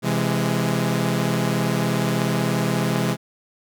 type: chord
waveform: sawtooth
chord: C augmented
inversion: none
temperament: equal with one note detuned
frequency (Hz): 130.81 / 167.21 / 207.7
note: C3 / E3 / G#3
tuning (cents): 0 / +25 / 0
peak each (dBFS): -20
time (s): 0.02-3.17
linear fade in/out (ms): 50
effects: none